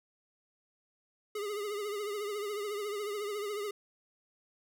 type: tone with vibrato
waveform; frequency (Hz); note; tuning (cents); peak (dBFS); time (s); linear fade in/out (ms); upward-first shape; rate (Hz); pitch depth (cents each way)
square; 413.2; G#4; -9; -35; 1.35-3.71; 5; triangle; 14; 76
effects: none